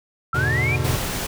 sine linear sweep, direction up, 1318.5 to 2431 Hz, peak -21 dBFS, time 0.33-0.76 s, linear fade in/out 2 ms
square chord, E dominant seventh, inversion none, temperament equal, 82.41 / 103.83 / 123.47 / 146.83 Hz, E2 / G#2 / B2 / D3, 0 / 0 / 0 / 0 cents, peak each -27 / -29 / -24 / -28 dBFS, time 0.34-0.97 s, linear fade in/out 10 ms
pink noise, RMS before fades -26 dBFS, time 0.84-1.27 s, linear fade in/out 10 ms
effects none

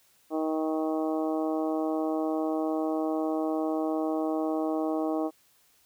harmonic tone, 157.6 Hz, D#3, 23 cents sharp, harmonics 2 / 3 / 4 / 5 / 6 / 7 / 8, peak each -28 / -34 / -33 / -36 / -47 / -41 / -49 dBFS, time 0.3-5.31 s, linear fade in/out 50 ms, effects white hiss -64 dBFS RMS until 5.85 s

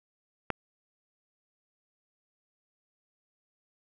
click, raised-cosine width 0.5 ms, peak -13 dBFS, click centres 0.503 s, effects none

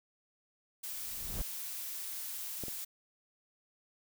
blue noise, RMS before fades -41 dBFS, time 0.83-2.85 s, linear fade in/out 10 ms
brown noise with exponential growth, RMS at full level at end -34 dBFS, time 0.91-1.42 s, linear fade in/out 5 ms, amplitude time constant 110 ms
clicks, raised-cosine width 2 ms, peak -27 / -31 dBFS, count 2, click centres 2.637 / 2.683 s
effects none

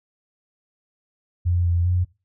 sine tone with pitch steps, 87.8 / 86.3 / 89.6 Hz, F2 / F2 / F2, +10 / -20 / +45 cents, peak -17 dBFS, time 1.45-2.05 s, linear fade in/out 20 ms, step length 200 ms, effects noise-tail reverb RT60 0.3 s tail -21 dB re dry

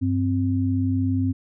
sine tone pair together, 97.99 / 261.6 Hz, G2 / C4, 0 / 0 cents, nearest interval octave + perfect fourth, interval 1700 cents, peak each -22 dBFS, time 0.01-1.33 s, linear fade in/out 20 ms, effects none

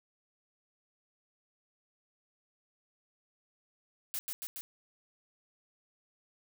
blue noise with echo, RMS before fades -36 dBFS, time 4.14-4.19 s, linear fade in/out 0 ms, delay 140 ms, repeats 3, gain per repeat -2 dB, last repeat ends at 4.61 s, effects none

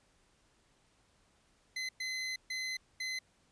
25% pulse tone bursts at uneven times, 2043 Hz, C7, 42 cents flat, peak -32 dBFS, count 4, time 1.76-1.89 / 2-2.36 / 2.5-2.77 / 3-3.19 s, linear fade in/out 5 ms, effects pink hiss -70 dBFS RMS until 3.51 s + resampled to 22050 Hz

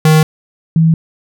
square / sine tone pair in turn, 156.2 / 162.34 Hz, D#3 / E3, +7 / -26 cents, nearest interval minor second, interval 67 cents, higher second, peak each -6 dBFS, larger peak neither, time 0.05-0.23 / 0.76-0.94 s, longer neither, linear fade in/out 2 ms, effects none

